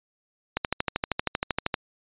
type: click train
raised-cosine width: 0.3 ms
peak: -8 dBFS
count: 16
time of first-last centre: 0.57-1.742 s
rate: 12.8 Hz
effects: resampled to 8000 Hz